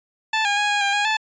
15% pulse tone with pitch steps, 878 / 814 / 828 / 822 / 801 / 822 / 872 Hz, A5 / G#5 / G#5 / G#5 / G5 / G#5 / A5, -4 / -35 / -5 / -18 / +37 / -18 / -16 cents, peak -12 dBFS, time 0.33-1.17 s, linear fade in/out 5 ms, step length 120 ms, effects resampled to 16000 Hz

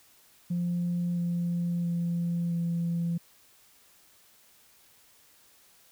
sine tone with pitch steps, 174.61 / 173 / 171.41 / 169.84 Hz, F3 / F3 / F3 / F3, 0 / -16 / -32 / -48 cents, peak -25 dBFS, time 0.5-3.18 s, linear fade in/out 10 ms, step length 670 ms, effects tanh soft clip ceiling -23 dBFS + white hiss -60 dBFS RMS until 5.91 s

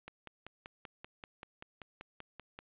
click train, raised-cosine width 0.3 ms, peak -29 dBFS, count 14, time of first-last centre 0.08-2.59 s, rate 5.18 Hz, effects resampled to 8000 Hz + 10-bit

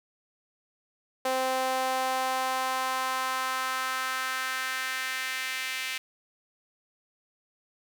sawtooth tone with high-pass filter sweep, 260 Hz, C4, 11 cents flat, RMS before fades -30 dBFS, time 1.25-5.98 s, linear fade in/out 5 ms, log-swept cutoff 600 to 2300 Hz, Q 2.2, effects none

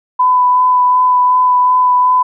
sine tone with vibrato, 1000 Hz, B5, 21 cents sharp, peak -7 dBFS, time 0.19-2.23 s, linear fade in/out 10 ms, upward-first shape sine, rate 2.7 Hz, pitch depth 12 cents each way, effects none

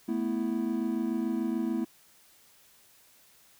triangle chord, A suspended second, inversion none, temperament equal, 220 / 246.9 / 329.6 Hz, A3 / B3 / E4, 0 / 0 / 0 cents, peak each -30 dBFS, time 0.08-1.85 s, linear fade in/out 10 ms, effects white hiss -60 dBFS RMS until 3.59 s

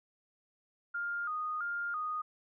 sine tone with vibrato, 1318.5 Hz, E6, in tune, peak -33 dBFS, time 0.94-2.22 s, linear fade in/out 10 ms, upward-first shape square, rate 1.5 Hz, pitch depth 110 cents each way, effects none

